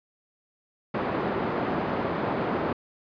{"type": "band-pass noise", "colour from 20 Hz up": "pink", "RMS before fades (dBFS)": -28, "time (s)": [0.94, 2.73], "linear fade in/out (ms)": 5, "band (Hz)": [190, 1200], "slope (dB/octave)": 12, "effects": ["resampled to 11025 Hz"]}